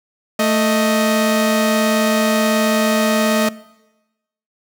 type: tone pair together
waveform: sawtooth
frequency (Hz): 221.2 / 625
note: A3 / D#5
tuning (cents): +9 / +8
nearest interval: octave + tritone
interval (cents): 1799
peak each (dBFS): -13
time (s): 0.39-3.49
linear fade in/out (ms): 5
effects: noise-tail reverb RT60 1.0 s tail -20 dB re dry